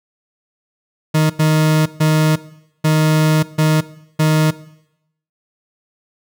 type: tone bursts at uneven times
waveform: 40% pulse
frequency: 155.56 Hz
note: D#3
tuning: in tune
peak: -10 dBFS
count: 6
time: 1.14-1.3 / 1.39-1.86 / 2-2.36 / 2.84-3.43 / 3.58-3.81 / 4.19-4.51 s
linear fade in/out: 10 ms
effects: noise-tail reverb RT60 0.8 s tail -18 dB re dry